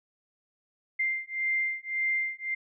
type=beating tone pair; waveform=sine; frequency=2094 / 2095.8 Hz; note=C7 / C7; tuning=+1 / +2 cents; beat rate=1.8 Hz; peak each=-30 dBFS; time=0.99-2.55 s; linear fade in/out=10 ms; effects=none